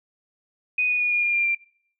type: tone with pitch steps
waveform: sine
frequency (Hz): 2489 / 2469 / 2449 / 2429 / 2410 / 2390 / 2371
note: D#7 / D#7 / D#7 / D#7 / D7 / D7 / D7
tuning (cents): 0 / -14 / -28 / -42 / +44 / +30 / +16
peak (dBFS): -19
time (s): 0.78-1.55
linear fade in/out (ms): 5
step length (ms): 110
effects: noise-tail reverb RT60 0.6 s tail -24 dB re dry